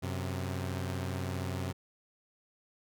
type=tone pair together; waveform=sawtooth; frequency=92.5 / 131.09 Hz; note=F#2 / C3; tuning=0 / +4 cents; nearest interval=tritone; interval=604 cents; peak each=-31 / -34 dBFS; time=0.02-1.73 s; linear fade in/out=20 ms; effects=none

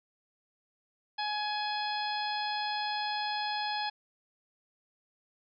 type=harmonic tone; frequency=840 Hz; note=G#5; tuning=19 cents sharp; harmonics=1 / 2 / 3 / 4 / 5 / 6; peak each=-33 / -39 / -43 / -40 / -40 / -42 dBFS; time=1.18-3.9 s; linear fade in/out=10 ms; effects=none

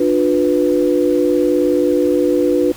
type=chord; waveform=sine; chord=B diminished; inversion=first; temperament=just; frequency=296.3 / 355.6 / 493.9 Hz; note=D4 / F4 / B4; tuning=+15 / +31 / 0 cents; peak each=-16 dBFS; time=0-2.72 s; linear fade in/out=5 ms; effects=pink hiss -37 dBFS RMS until 2.76 s

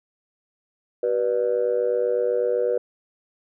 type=tone with amplitude modulation; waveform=sine; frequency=487.4 Hz; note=B4; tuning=23 cents flat; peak=-14 dBFS; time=1.03-2.78 s; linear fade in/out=5 ms; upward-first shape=sine; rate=108 Hz; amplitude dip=100%; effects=tanh soft clip ceiling -12 dBFS

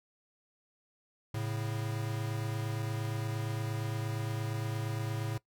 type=tone pair together; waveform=square; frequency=110.1 / 138.72 Hz; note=A2 / C#3; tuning=+2 / +2 cents; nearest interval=major third; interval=400 cents; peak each=-35 / -39 dBFS; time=1.34-5.38 s; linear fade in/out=5 ms; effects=noise-tail reverb RT60 0.1 s tail -20 dB re dry

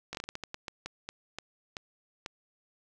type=slowing click train; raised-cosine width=0.2 ms; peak=-20 dBFS; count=15; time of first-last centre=0.13-2.261 s; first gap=18 ms; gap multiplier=1.29; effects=none

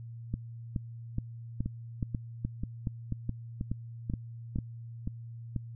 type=two click trains; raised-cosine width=5 ms; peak=-20 / -19 dBFS; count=9 / 11; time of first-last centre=1.66-5.562 / 0.34-4.559 s; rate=2.05 / 2.37 Hz; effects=added 116 Hz sine -41 dBFS peak until 5.75 s

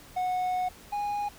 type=tone pair in turn; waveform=triangle; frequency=733 / 822.8 Hz; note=F#5 / G#5; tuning=-16 / -16 cents; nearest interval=major second; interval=200 cents; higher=second; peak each=-24 / -26 dBFS; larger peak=first; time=0.16-0.69 / 0.92-1.29 s; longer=first; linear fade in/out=10 ms; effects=pink hiss -51 dBFS RMS until 1.38 s

